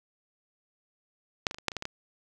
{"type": "clicks", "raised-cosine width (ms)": 0.2, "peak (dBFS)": [-7, -17, -23, -26, -8, -22, -15, -18, -16], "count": 9, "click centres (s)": [1.468, 1.511, 1.545, 1.585, 1.683, 1.718, 1.767, 1.824, 1.854], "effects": []}